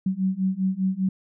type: beating tone pair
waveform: sine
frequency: 186.6 / 191.6 Hz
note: F#3 / G3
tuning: +15 / -39 cents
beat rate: 5 Hz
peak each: -25 / -24 dBFS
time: 0.06-1.09 s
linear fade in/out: 5 ms
effects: none